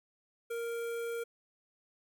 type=tone with notch filter; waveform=square; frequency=466.2 Hz; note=A#4; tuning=in tune; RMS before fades=-37 dBFS; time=0.5-1.24 s; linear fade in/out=10 ms; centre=4700 Hz; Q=1; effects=none